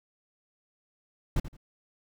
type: noise with echo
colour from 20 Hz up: brown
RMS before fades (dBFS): -24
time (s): 1.36-1.4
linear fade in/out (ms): 5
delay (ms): 84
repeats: 2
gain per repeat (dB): -13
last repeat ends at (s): 1.568
effects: none